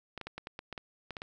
clicks, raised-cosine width 0.3 ms, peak -24 dBFS, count 11, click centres 0.177 / 0.213 / 0.27 / 0.38 / 0.471 / 0.591 / 0.727 / 0.778 / 1.107 / 1.168 / 1.219 s, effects none

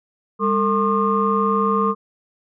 sine tone cluster, 201.8 / 448.7 / 1068 / 1207 Hz, G#3 / A4 / C6 / D6, -49 / +34 / +35 / +47 cents, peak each -21 dBFS, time 0.39-1.95 s, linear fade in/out 50 ms, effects tanh soft clip ceiling -5 dBFS

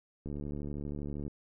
click train, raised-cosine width 3 ms, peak -27 dBFS, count 75, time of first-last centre 0.26-1.279 s, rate 72.6 Hz, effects none

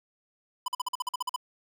square tone bursts, 1000 Hz, B5, 21 cents sharp, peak -28 dBFS, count 11, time 0.66-1.362 s, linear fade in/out 5 ms, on 22 ms, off 46 ms, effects none

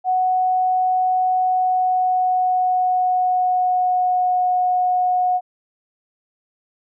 sine tone with pitch glide, 740 to 729 Hz, F#5 to F#5, 0 to -26 cents, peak -15 dBFS, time 0.04-5.41 s, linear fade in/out 50 ms, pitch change -26 cents, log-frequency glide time 1.4-4.44 s, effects none

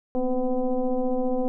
sine tone with frequency modulation, 257.4 Hz, C4, 28 cents flat, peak -21 dBFS, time 0.15-1.48 s, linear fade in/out 0 ms, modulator 250 Hz, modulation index 1.5, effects none

